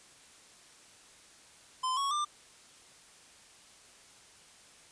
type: tone with pitch steps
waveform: square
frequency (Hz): 1029 / 1109 / 1191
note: C6 / C#6 / D6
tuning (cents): -29 / 0 / +24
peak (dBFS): -30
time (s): 1.83-2.25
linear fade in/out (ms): 10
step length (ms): 140
effects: white hiss -57 dBFS RMS until 4.91 s + resampled to 22050 Hz